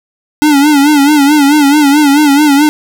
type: tone with vibrato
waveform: square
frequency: 290 Hz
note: D4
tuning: 22 cents flat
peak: -5 dBFS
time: 0.42-2.69 s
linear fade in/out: 0 ms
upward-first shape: sine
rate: 4.6 Hz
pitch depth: 88 cents each way
effects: none